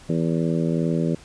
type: harmonic tone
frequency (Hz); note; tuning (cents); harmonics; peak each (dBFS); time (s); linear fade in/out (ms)
82.41; E2; 0; 2 / 3 / 4 / 5 / 6 / 7; -22 / -26 / -28 / -30 / -32 / -33; 0.09-1.15; 5
effects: pink hiss -48 dBFS RMS until 1.24 s + resampled to 22050 Hz